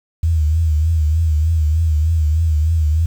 sine tone with vibrato, 79.1 Hz, D#2, 29 cents sharp, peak -12 dBFS, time 0.23-3.06 s, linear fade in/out 5 ms, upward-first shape triangle, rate 3.3 Hz, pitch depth 100 cents each way, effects 7-bit

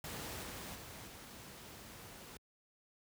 pink noise with level steps, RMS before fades -44 / -46 / -50 / -52 dBFS, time 0.04-2.37 s, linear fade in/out 2 ms, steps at 0.43 / 0.75 / 1.07 s, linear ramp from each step 5 ms, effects high-pass 60 Hz 12 dB/octave

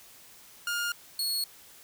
sawtooth tone pair in turn, 1415 / 4344 Hz, F6 / C#8, +22 / -36 cents, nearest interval octave + perfect fifth, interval 1942 cents, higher second, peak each -25 dBFS, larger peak neither, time 0.67-0.92 / 1.19-1.44 s, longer neither, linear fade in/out 2 ms, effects white hiss -53 dBFS RMS until 1.83 s

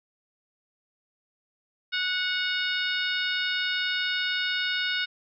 harmonic tone with a mistuned harmonic, 737 Hz, F#5, 7 cents flat, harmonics 2 / 3 / 4 / 5 / 6 / 7, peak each -29 / -33 / -32 / -31 / -39 / -40 dBFS, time 1.92-5.06 s, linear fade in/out 20 ms, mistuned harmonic 4, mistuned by -34 cents, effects none

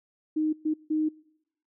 sine tone bursts at uneven times, 310 Hz, D#4, 6 cents flat, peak -23 dBFS, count 3, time 0.36-0.53 / 0.65-0.74 / 0.9-1.09 s, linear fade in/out 10 ms, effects noise-tail reverb RT60 0.9 s tail -25 dB re dry

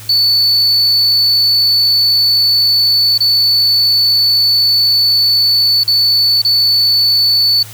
triangle tone with dropouts, 4472 Hz, C#8, 14 cents sharp, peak -7 dBFS, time 0.09-7.63 s, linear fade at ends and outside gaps 5 ms, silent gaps 3.179-3.204 / 5.836-5.877 / 6.419-6.448 s, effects added 109 Hz sine -33 dBFS peak until 7.73 s + white hiss -34 dBFS RMS until 7.73 s

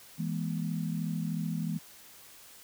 sine chord, E major, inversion none, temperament equal with one note detuned, 164.81 / 207.7 / 241.2 Hz, E3 / G#3 / B3, 0 / 0 / -41 cents, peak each -32 / -36 / -38 dBFS, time 0.18-1.79 s, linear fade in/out 20 ms, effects white hiss -53 dBFS RMS until 2.63 s

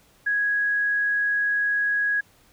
sine tone, 1661.2 Hz, G#6, in tune, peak -20 dBFS, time 0.26-2.21 s, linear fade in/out 10 ms, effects pink hiss -58 dBFS RMS until 2.52 s

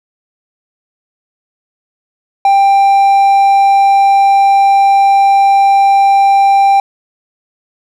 triangle tone, 790 Hz, G5, 13 cents sharp, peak -3 dBFS, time 2.45-6.8 s, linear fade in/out 2 ms, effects none

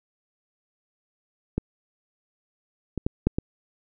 clicks, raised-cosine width 3 ms, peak -11 / -15 / -10 / -6 / -11 dBFS, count 5, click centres 1.58 / 2.977 / 3.065 / 3.27 / 3.385 s, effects none

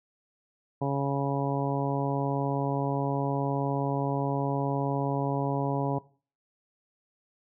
harmonic tone, 139.2 Hz, C#3, 8 cents sharp, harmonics 1 / 2 / 3 / 4 / 5 / 6 / 7, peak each -29 / -32 / -34 / -35 / -36 / -37 / -37 dBFS, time 0.81-5.99 s, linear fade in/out 10 ms, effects noise-tail reverb RT60 0.4 s tail -19 dB re dry

